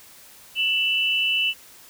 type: tone pair together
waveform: sine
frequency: 2666 / 2963 Hz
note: E7 / F#7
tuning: +19 / +2 cents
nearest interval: major second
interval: 183 cents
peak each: -22 dBFS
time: 0.55-1.54 s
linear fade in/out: 50 ms
effects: white hiss -48 dBFS RMS until 1.89 s